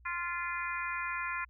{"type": "harmonic tone with a mistuned harmonic", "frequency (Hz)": 348, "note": "F4", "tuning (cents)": -6, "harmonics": [3, 4, 5, 6, 7], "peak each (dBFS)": [-38, -39, -40, -41, -41], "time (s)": [0.05, 1.45], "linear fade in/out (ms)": 10, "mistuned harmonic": 6, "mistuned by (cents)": -25, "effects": ["added 60 Hz sine -56 dBFS peak until 1.49 s"]}